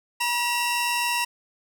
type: tone pair together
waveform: sawtooth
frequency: 961 / 2716 Hz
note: B5 / F7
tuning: -48 / -49 cents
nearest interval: octave + tritone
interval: 1799 cents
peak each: -21 / -23 dBFS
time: 0.2-1.25 s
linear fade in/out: 10 ms
effects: none